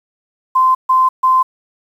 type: tone bursts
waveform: sine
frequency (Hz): 1036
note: C6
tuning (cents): -17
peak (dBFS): -8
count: 3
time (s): 0.55-1.43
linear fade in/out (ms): 10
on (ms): 200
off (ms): 140
effects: 7-bit